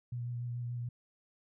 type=tone with vibrato; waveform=sine; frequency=120.8 Hz; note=B2; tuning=38 cents flat; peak=-35 dBFS; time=0.12-0.89 s; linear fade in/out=5 ms; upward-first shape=sine; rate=6.9 Hz; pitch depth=18 cents each way; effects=none